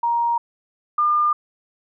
sine tone pair in turn, 940 / 1204.3 Hz, A#5 / D6, +14 / +43 cents, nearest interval major third, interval 429 cents, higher second, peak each -17 / -15 dBFS, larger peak second, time 0.03-0.38 / 0.98-1.33 s, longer neither, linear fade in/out 5 ms, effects none

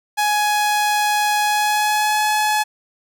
sawtooth tone with pitch glide, 837 to 850.2 Hz, G#5 to G#5, +13 to +40 cents, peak -12 dBFS, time 0.17-2.64 s, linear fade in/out 20 ms, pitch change +27 cents, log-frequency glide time 1.43-2.24 s, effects none

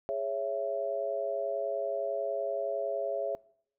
sine chord, C# minor, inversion second, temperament just, 415.8 / 554.4 / 665.2 Hz, G#4 / C#5 / E5, +2 / 0 / +16 cents, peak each -37 / -33 / -33 dBFS, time 0.09-3.35 s, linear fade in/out 0 ms, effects noise-tail reverb RT60 0.7 s tail -24 dB re dry

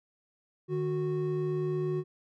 triangle tone pair together, 152.2 / 367.8 Hz, D#3 / F#4, -38 / -10 cents, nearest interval octave + minor third, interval 1528 cents, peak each -30 / -28 dBFS, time 0.68-2.04 s, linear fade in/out 50 ms, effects none

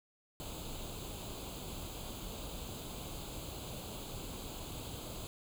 pink noise with comb filter, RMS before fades -44 dBFS, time 0.4-5.27 s, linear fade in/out 0 ms, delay 0.27 ms, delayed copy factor +0.8, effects none

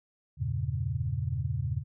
sine chord, E diminished seventh, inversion none, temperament equal, 82.41 / 98 / 116.54 / 138.59 Hz, E2 / G2 / Bb2 / Db3, 0 / 0 / 0 / 0 cents, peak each -35 / -35 / -33 / -33 dBFS, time 0.37-1.84 s, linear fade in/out 50 ms, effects none

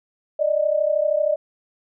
sine tone pair together, 587.3 / 620.2 Hz, D5 / D#5, 0 / -6 cents, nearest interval minor second, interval 94 cents, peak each -20 dBFS, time 0.39-1.36 s, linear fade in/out 10 ms, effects none

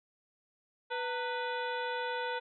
harmonic tone with a mistuned harmonic, 493.9 Hz, B4, in tune, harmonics 1 / 2 / 3 / 4 / 5 / 6 / 7 / 8, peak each -37 / -37 / -39 / -47 / -47 / -53 / -46 / -52 dBFS, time 0.9-2.4 s, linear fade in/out 20 ms, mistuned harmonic 2, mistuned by -130 cents, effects none

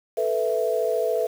sine chord, A suspended second, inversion none, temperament equal, 440 / 493.9 / 659.3 Hz, A4 / B4 / E5, 0 / 0 / 0 cents, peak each -25 dBFS, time 0.17-1.27 s, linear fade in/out 10 ms, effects 7-bit

